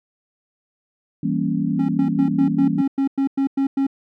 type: chord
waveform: sine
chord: E diminished seventh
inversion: none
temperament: equal with one note detuned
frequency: 164.81 / 196 / 234 / 277.2 Hz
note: E3 / G3 / Bb3 / Db4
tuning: 0 / 0 / +7 / 0 cents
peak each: -24 dBFS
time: 1.23-2.82 s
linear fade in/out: 5 ms
type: tone bursts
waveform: triangle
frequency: 272.8 Hz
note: C#4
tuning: 28 cents flat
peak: -14 dBFS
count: 11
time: 1.79-3.868 s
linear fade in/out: 5 ms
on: 98 ms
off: 100 ms
effects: none